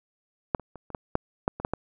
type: clicks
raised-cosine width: 1 ms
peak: -8 / -30 / -28 / -28 / -16 / -8 / -9 / -21 / -11 / -13 dBFS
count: 10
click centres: 0.548 / 0.597 / 0.757 / 0.903 / 0.948 / 1.154 / 1.479 / 1.6 / 1.649 / 1.736 s
effects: none